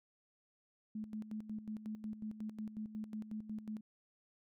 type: tone with tremolo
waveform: sine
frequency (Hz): 215.3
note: A3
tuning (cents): -37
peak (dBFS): -39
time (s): 0.95-3.81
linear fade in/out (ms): 5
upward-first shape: square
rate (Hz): 5.5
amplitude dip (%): 70
effects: none